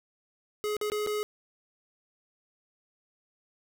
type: tone with dropouts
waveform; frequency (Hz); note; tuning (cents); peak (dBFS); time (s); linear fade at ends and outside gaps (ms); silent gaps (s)
square; 420.9; G#4; +23; -29; 0.64-1.23; 0; 0.767-0.813 / 0.9-0.919 / 1.064-1.072
effects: none